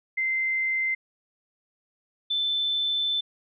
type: tone pair in turn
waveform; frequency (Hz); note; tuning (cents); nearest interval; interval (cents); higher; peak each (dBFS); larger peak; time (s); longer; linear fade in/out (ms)
sine; 2078 / 3527; C7 / A7; -12 / +3; major sixth; 915; second; -23; neither; 0.17-0.95 / 2.3-3.21; second; 10
effects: none